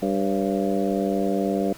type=harmonic tone with a mistuned harmonic; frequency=98 Hz; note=G2; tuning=in tune; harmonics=2 / 3 / 4 / 5 / 6 / 7; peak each=-25 / -27 / -28 / -29 / -30 / -30 dBFS; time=0.02-1.73 s; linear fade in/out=5 ms; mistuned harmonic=6; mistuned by=-61 cents; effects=pink hiss -45 dBFS RMS until 1.77 s